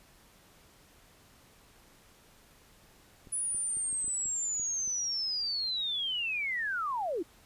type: clicks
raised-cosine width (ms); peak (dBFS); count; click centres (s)
3; -39; 9; 3.272 / 3.547 / 3.77 / 3.928 / 4.044 / 4.08 / 4.257 / 4.597 / 4.877
type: linear sweep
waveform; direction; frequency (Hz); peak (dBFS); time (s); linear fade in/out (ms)
sine; down; 9956 to 295.3; -30; 3.32-7.23; 10
effects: pink hiss -60 dBFS RMS until 7.45 s + resampled to 32000 Hz